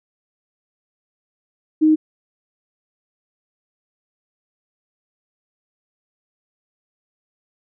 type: tone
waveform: sine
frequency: 311.1 Hz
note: D#4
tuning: in tune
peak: -10 dBFS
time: 1.81-1.96 s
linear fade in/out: 20 ms
effects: none